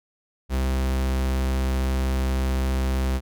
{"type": "tone", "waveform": "45% pulse", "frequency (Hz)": 65.41, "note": "C2", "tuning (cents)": 0, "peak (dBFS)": -21, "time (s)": [0.49, 3.21], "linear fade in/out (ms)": 50, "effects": []}